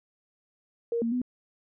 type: tone with pitch steps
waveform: sine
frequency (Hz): 467.1 / 231.3 / 248.9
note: A#4 / A#3 / B3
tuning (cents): +3 / -13 / +14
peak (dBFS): -25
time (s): 0.92-1.217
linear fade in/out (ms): 2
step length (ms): 99
effects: none